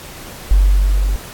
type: tone with level ramp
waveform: sine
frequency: 47.79 Hz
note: G1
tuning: 43 cents flat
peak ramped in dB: -6 to -13 dBFS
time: 0.51-1.16 s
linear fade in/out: 0 ms
effects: pink hiss -34 dBFS RMS until 1.33 s + AAC 64 kbps